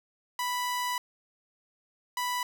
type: tone pair in turn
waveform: sawtooth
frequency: 987.8 / 987.8 Hz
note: B5 / B5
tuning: 0 / 0 cents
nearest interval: unison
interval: 0 cents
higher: neither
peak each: -25 dBFS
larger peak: neither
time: 0.39-0.98 / 2.17-2.43 s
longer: first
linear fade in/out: 2 ms
effects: none